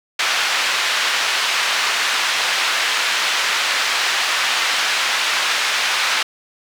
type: band-pass noise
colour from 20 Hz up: pink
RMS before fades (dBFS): -19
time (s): 0.19-6.23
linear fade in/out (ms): 5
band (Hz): 1400 to 4500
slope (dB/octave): 12
effects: none